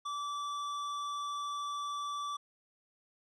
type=tone; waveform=square; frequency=1159 Hz; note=D6; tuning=23 cents flat; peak=-36 dBFS; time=0.05-2.37 s; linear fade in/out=10 ms; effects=low-pass 6000 Hz 12 dB/octave